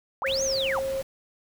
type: linear two-way sweep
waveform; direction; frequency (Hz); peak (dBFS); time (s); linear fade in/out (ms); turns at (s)
sine; up then down; 680 to 6645 to 680; -26; 0.22-0.79; 0; 0.43
type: tone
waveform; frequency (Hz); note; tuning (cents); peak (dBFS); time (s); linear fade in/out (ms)
sine; 537; C5; +45; -26; 0.24-1.02; 10
type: noise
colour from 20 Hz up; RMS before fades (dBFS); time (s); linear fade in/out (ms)
pink; -41; 0.26-1.03; 5
effects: none